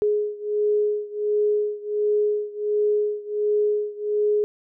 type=beating tone pair; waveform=sine; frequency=418.1 / 419.5 Hz; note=G#4 / G#4; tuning=+12 / +17 cents; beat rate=1.4 Hz; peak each=-22 / -24 dBFS; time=0.02-4.44 s; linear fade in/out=0 ms; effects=none